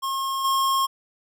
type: tone with level steps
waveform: square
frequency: 1077 Hz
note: C6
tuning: 50 cents sharp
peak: -25 / -20 dBFS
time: 0.02-0.87 s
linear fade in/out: 20 ms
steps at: 0.44 s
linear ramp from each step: 10 ms
effects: none